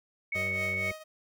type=tone; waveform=sine; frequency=2217 Hz; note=C#7; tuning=in tune; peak=-29 dBFS; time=0.32-0.91 s; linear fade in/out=5 ms
type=tone with tremolo; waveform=sawtooth; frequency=626 Hz; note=D#5; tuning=10 cents sharp; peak=-31 dBFS; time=0.34-1.04 s; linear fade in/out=20 ms; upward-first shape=triangle; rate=4.2 Hz; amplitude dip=80%
type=harmonic tone; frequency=95 Hz; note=F#2; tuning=46 cents sharp; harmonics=1 / 2 / 4 / 5 / 6; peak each=-39 / -42 / -45 / -46 / -47 dBFS; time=0.35-0.92 s; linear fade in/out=5 ms
type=clicks; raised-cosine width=0.5 ms; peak=-37 dBFS; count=9; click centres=0.358 / 0.417 / 0.468 / 0.515 / 0.556 / 0.616 / 0.654 / 0.687 / 0.738 s
effects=none